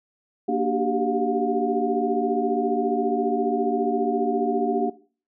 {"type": "tone cluster", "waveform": "sine", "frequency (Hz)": [233.6, 293.4, 382, 396.7, 713], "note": ["A#3", "D4", "G4", "G4", "F5"], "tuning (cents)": [4, -2, -45, 21, 36], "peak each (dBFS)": -27, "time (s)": [0.48, 4.9], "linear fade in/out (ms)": 10, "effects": ["noise-tail reverb RT60 0.4 s tail -18 dB re dry"]}